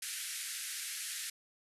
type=band-pass noise; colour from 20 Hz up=white; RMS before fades=-41 dBFS; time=0.02-1.3 s; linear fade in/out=5 ms; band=1500 to 12000 Hz; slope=48 dB/octave; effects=resampled to 32000 Hz

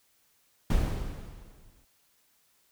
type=noise with exponential decay; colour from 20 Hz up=brown; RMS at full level=-23 dBFS; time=0.7-1.85 s; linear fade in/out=5 ms; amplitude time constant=250 ms; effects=white hiss -68 dBFS RMS until 2.71 s

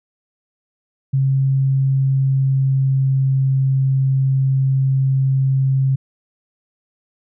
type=tone with pitch glide; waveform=sine; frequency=134.9 to 133.97 Hz; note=C#3 to C3; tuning=-47 to +41 cents; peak=-13 dBFS; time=1.13-5.96 s; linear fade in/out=10 ms; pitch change=-12 cents; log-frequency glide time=1.79-3.44 s; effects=none

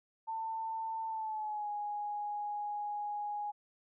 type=tone with pitch glide; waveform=sine; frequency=894 to 829.3 Hz; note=A5 to G#5; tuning=+27 to -3 cents; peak=-35 dBFS; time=0.27-3.52 s; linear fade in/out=20 ms; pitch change=-130 cents; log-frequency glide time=1.07-1.69 s; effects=none

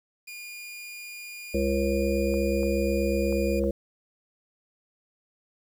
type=tone; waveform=sawtooth; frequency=2425 Hz; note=D#7; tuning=45 cents flat; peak=-35 dBFS; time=0.27-3.6 s; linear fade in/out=10 ms
type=harmonic tone; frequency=68.3 Hz; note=C#2; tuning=25 cents flat; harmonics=1 / 3 / 5 / 7 / 8; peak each=-29 / -29 / -29 / -29 / -29 dBFS; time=1.54-3.71 s; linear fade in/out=5 ms
type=clicks; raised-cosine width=1 ms; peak=-28 dBFS; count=4; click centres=2.34 / 2.632 / 3.326 / 3.639 s
effects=9-bit

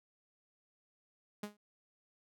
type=tone with exponential decay; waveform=sawtooth; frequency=207.7 Hz; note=G#3; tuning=in tune; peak=-33 dBFS; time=1.43-1.57 s; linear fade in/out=5 ms; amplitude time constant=30 ms; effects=none

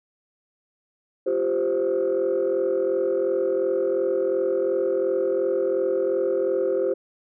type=chord; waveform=sine; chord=F suspended second; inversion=none; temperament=equal with one note detuned; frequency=349.2 / 392 / 521.7 Hz; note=F4 / G4 / C5; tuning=0 / 0 / -5 cents; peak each=-26 / -23 / -22 dBFS; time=1.26-6.94 s; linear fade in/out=10 ms; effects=tanh soft clip ceiling -15 dBFS

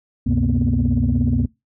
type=tone cluster; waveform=sine; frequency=68.7 / 94 / 127.5 / 232.7 / 249.4 Hz; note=C#2 / F#2 / C3 / A#3 / B3; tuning=-15 / +28 / -44 / -3 / +17 cents; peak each=-21 dBFS; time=0.26-1.46 s; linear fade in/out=10 ms; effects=noise-tail reverb RT60 0.2 s tail -22 dB re dry + tanh soft clip ceiling -8 dBFS

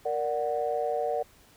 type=chord; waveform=sine; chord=Bb augmented; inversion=none; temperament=equal; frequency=466.2 / 587.3 / 740 Hz; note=Bb4 / D5 / F#5; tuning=0 / 0 / 0 cents; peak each=-30 dBFS; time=0.05-1.23 s; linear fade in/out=10 ms; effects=tanh soft clip ceiling -17 dBFS + pink hiss -58 dBFS RMS until 1.56 s

